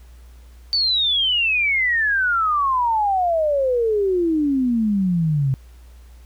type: exponential sweep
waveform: sine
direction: down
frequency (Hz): 4596 to 130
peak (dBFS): -16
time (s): 0.73-5.54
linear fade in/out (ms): 0
effects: added 60 Hz sine -41 dBFS peak until 6.25 s + pink hiss -56 dBFS RMS until 6.25 s